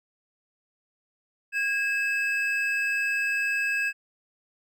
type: tone pair together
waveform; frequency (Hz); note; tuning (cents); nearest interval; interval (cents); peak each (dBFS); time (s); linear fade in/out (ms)
triangle; 1637.9 / 2600; G#6 / E7; -24 / -24; minor sixth; 800; -25; 1.52-3.93; 50
effects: none